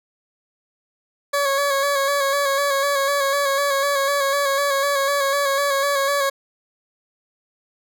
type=tone with vibrato; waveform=20% pulse; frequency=559 Hz; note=C#5; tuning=14 cents sharp; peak=-13 dBFS; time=1.33-6.3 s; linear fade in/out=10 ms; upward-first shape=square; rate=4 Hz; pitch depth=30 cents each way; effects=none